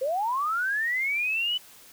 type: linear sweep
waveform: sine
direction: up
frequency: 498 to 3009 Hz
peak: -24 dBFS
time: 0.01-1.58 s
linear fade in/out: 10 ms
effects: white hiss -51 dBFS RMS until 1.92 s